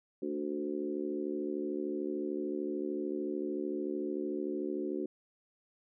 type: harmonic tone with a mistuned harmonic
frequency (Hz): 73.42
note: D2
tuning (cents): 0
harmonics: 3 / 4 / 5 / 6 / 7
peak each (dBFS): -42 / -37 / -36 / -46 / -45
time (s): 0.22-5.06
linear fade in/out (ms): 5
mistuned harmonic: 6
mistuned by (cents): -15
effects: none